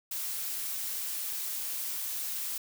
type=noise; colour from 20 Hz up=blue; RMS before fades=-35 dBFS; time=0.11-2.58 s; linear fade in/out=5 ms; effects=none